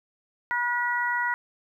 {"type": "harmonic tone", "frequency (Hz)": 483.6, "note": "B4", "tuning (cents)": -36, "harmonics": [2, 3, 4], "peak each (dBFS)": [-28, -28, -28], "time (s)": [0.51, 1.34], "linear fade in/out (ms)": 0, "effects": ["10-bit"]}